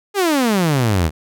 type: exponential sweep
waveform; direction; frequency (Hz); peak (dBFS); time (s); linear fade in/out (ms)
sawtooth; down; 420.4 to 73.4; -10; 0.14-1.11; 50
effects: none